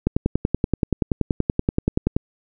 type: click train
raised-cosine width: 3 ms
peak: -5 dBFS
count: 23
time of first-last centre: 0.07-2.165 s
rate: 10.5 Hz
effects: none